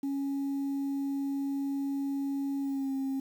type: tone with pitch glide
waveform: sine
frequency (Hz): 277.2 to 269.3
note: C#4 to C#4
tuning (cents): 0 to -50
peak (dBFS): -27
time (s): 0.03-3.2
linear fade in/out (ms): 5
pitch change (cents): -50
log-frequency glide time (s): 2.6-2.92
effects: tanh soft clip ceiling -28 dBFS + 9-bit